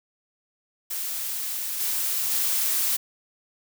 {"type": "noise with level steps", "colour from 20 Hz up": "blue", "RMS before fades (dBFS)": [-30, -26, -24], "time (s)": [0.9, 2.97], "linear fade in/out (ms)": 10, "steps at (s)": [1.79, 2.3], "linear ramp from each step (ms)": 20, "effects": []}